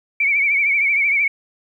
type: tone with vibrato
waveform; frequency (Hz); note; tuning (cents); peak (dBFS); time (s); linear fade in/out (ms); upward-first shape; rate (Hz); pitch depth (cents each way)
sine; 2269; C#7; +40; -14; 0.2-1.28; 5; triangle; 13; 87
effects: 9-bit